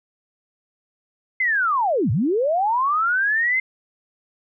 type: linear two-way sweep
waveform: sine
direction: down then up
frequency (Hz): 2100 to 92.5 to 2100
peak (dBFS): -17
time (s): 1.4-3.6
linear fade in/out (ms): 5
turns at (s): 2.11
effects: none